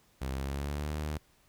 sawtooth tone with pitch glide, 66.3 to 75.72 Hz, C2 to D#2, +23 to -47 cents, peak -29 dBFS, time 0.21-1.18 s, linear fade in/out 10 ms, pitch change +230 cents, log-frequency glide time 0.33-0.93 s, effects pink hiss -66 dBFS RMS until 1.48 s

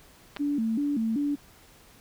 clicks, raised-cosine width 0.3 ms, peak -20 dBFS, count 2, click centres 0.364 / 0.369 s
sine tone with vibrato, 254.2 Hz, C4, 50 cents flat, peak -24 dBFS, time 0.39-1.36 s, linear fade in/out 20 ms, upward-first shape square, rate 2.6 Hz, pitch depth 220 cents each way
effects pink hiss -55 dBFS RMS until 2 s

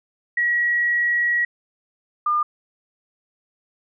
sine tone pair in turn, 1915 / 1206.4 Hz, A#6 / D6, +46 / +46 cents, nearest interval minor sixth, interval 800 cents, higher first, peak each -17 / -17 dBFS, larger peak neither, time 0.37-1.45 / 2.26-2.43 s, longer first, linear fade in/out 5 ms, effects none

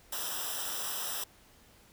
white noise with comb filter, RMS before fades -36 dBFS, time 0.12-1.24 s, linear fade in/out 5 ms, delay 0.45 ms, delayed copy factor -0.9, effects pink hiss -60 dBFS RMS until 1.92 s

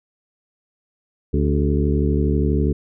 harmonic tone with a mistuned harmonic, 72.4 Hz, D2, 24 cents flat, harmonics 1 / 2 / 3 / 4 / 5 / 6, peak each -19 / -22 / -24 / -25 / -26 / -27 dBFS, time 1.33-2.73 s, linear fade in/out 10 ms, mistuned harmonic 5, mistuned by +63 cents, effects none

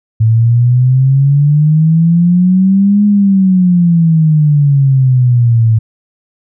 sine exponential two-way sweep, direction up then down, 110 to 207.7 to 110 Hz, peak -5 dBFS, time 0.2-5.79 s, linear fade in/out 10 ms, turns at 3.05 s, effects none

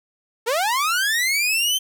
sawtooth linear sweep, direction up, 430 to 3136 Hz, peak -15 dBFS, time 0.46-1.79 s, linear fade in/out 20 ms, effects none

